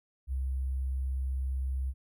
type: tone with sample-and-hold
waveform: sine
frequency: 65.7 Hz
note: C2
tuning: 8 cents sharp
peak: -29 dBFS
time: 0.27-1.94 s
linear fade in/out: 50 ms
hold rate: 11025 Hz
effects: none